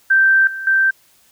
sine tone with level steps, 1564 Hz, G6, 4 cents flat, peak -9 / -24 / -11 dBFS, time 0.1-0.91 s, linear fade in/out 10 ms, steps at 0.47 / 0.67 s, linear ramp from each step 2 ms, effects white hiss -54 dBFS RMS until 1.31 s

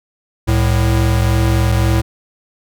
square tone pair together, 66.4 / 110 Hz, C2 / A2, +26 / 0 cents, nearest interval major sixth, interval 874 cents, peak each -16 / -14 dBFS, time 0.47-2.02 s, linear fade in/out 20 ms, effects none

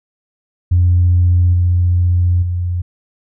sine tone with level steps, 88.5 Hz, F2, 23 cents sharp, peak -7 / -9 / -15 dBFS, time 0.71-2.82 s, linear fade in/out 10 ms, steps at 1.53 / 2.42 s, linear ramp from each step 10 ms, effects tanh soft clip ceiling -4 dBFS

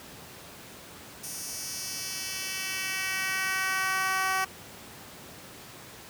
10% pulse tone with high-pass filter sweep, 379.4 Hz, F#4, 43 cents sharp, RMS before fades -31 dBFS, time 1.23-4.45 s, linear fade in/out 10 ms, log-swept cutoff 7600 to 840 Hz, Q 1.3, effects pink hiss -46 dBFS RMS until 6.09 s + high-pass 100 Hz 12 dB/octave

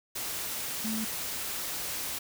sine tone in noise, 220 Hz, A3, in tune, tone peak -31 dBFS, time 0.84-1.05 s, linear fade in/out 10 ms, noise white, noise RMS -35 dBFS, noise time 0.15-2.19 s, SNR +1 dB, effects none

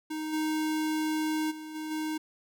square tone with level steps, 311 Hz, D#4, 1 cent flat, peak -33 / -28 / -40 / -35 / -31 dBFS, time 0.1-2.18 s, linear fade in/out 10 ms, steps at 0.32 / 1.5 / 1.74 / 1.9 s, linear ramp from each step 20 ms, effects none

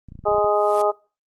clicks, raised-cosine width 5 ms, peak -27 dBFS, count 10, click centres 0.087 / 0.121 / 0.154 / 0.191 / 0.24 / 0.285 / 0.316 / 0.347 / 0.383 / 0.445 s
harmonic tone, 207.7 Hz, G#3, in tune, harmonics 2 / 3 / 4 / 5 / 6, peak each -21 / -20 / -22 / -32 / -24 dBFS, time 0.25-0.92 s, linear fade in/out 20 ms
white noise with exponential growth, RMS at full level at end -35 dBFS, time 0.42-0.82 s, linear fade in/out 5 ms, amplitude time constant 86 ms
effects noise-tail reverb RT60 0.3 s tail -22 dB re dry + Opus 32 kbps

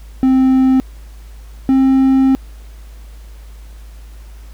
triangle tone pair in turn, 261.6 / 265.7 Hz, C4 / C4, 0 / +27 cents, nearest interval unison, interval 27 cents, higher second, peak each -6 dBFS, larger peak neither, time 0.23-0.8 / 1.69-2.35 s, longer second, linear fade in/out 0 ms, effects added 53 Hz sine -32 dBFS peak until 4.53 s + pink hiss -48 dBFS RMS until 4.53 s

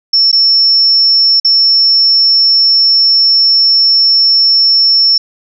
sine tone with dropouts, 5400 Hz, E8, 41 cents sharp, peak -5 dBFS, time 0.13-5.18 s, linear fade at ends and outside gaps 5 ms, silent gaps 0.316-0.327 / 1.4-1.446 s, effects none

